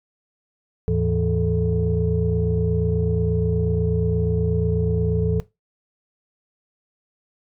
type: tone cluster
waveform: sine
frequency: 79.1 / 107.4 / 165.2 / 436.2 Hz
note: D#2 / A2 / E3 / A4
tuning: +29 / -41 / +4 / -15 cents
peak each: -23 dBFS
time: 0.88-5.4 s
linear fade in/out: 0 ms
effects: noise-tail reverb RT60 0.2 s tail -18 dB re dry + tanh soft clip ceiling -10 dBFS